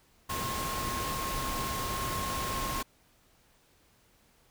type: tone in noise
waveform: sine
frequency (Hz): 1074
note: C6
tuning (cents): +45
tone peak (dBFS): -35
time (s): 0.29-2.83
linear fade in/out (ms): 10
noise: pink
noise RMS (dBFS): -35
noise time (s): 0.29-2.83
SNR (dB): -3
effects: pink hiss -65 dBFS RMS until 4.5 s